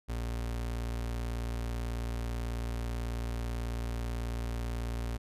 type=tone; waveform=35% pulse; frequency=58.27 Hz; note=A#1; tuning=in tune; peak=-31 dBFS; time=0.08-5.18 s; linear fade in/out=20 ms; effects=resampled to 32000 Hz